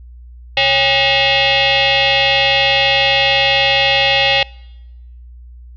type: tone with frequency modulation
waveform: sine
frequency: 128.1 Hz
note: C3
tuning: 36 cents flat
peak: -10 dBFS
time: 0.57-4.43 s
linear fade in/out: 2 ms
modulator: 679 Hz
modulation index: 5.3
effects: noise-tail reverb RT60 1.0 s tail -26 dB re dry + added 60 Hz sine -34 dBFS peak until 5.76 s